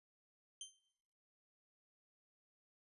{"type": "tone with exponential decay", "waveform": "20% pulse", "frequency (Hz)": 3126, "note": "G7", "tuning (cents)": -6, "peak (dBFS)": -38, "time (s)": [0.61, 0.79], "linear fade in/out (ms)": 2, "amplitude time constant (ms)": 38, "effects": ["noise-tail reverb RT60 0.9 s tail -21 dB re dry", "resampled to 24000 Hz"]}